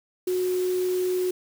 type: tone in noise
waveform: sine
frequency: 365.8 Hz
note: F#4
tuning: 20 cents flat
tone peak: -22 dBFS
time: 0.27-1.31 s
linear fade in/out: 5 ms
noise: white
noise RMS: -40 dBFS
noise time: 0.27-1.31 s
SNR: +15 dB
effects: none